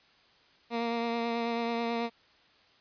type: tone with vibrato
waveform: 15% pulse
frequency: 233.1 Hz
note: A#3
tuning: in tune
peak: -23 dBFS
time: 0.7-2.1 s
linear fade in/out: 50 ms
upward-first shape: triangle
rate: 9.2 Hz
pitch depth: 21 cents each way
effects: white hiss -62 dBFS RMS until 2.8 s + resampled to 11025 Hz